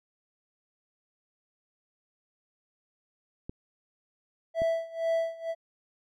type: clicks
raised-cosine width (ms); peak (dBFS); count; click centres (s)
3; -24; 2; 3.495 / 4.619
type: tone with tremolo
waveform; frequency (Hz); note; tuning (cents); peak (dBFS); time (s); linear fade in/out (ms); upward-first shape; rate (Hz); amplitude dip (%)
triangle; 659.3; E5; 0; -21; 4.54-5.55; 50; sine; 2.1; 90
effects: MP3 96 kbps